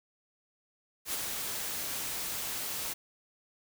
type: noise with ADSR envelope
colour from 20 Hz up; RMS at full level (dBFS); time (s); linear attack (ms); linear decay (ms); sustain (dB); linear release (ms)
white; -32; 1.05-2.94; 83; 23; -4; 14
effects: none